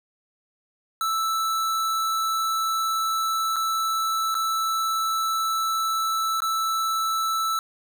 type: tone with dropouts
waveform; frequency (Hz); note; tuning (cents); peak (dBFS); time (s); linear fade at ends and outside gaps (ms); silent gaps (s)
square; 1318.5; E6; 0; -23; 1.01-7.59; 1; 3.56-3.565 / 4.344-4.351 / 6.404-6.42
effects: none